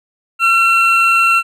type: tone pair together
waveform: triangle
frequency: 1356.5 / 2713 Hz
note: E6 / E7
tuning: +49 / +49 cents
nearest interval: octave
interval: 1200 cents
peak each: -10 dBFS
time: 0.39-1.43 s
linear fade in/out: 50 ms
effects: none